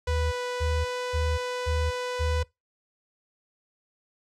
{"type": "tone bursts", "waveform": "sine", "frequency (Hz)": 77.78, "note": "D#2", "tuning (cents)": 0, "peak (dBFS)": -24, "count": 5, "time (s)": [0.07, 2.44], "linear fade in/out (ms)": 20, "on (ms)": 250, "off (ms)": 280}
{"type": "tone with pitch glide", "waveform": "sawtooth", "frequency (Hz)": [493.9, 497], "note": ["B4", "B4"], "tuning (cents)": [0, 11], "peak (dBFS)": -25, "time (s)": [0.07, 2.43], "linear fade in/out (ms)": 5, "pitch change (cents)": 11, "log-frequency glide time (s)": [0.46, 0.99]}
{"effects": ["noise-tail reverb RT60 0.2 s tail -23 dB re dry", "low-pass 7000 Hz 12 dB/octave"]}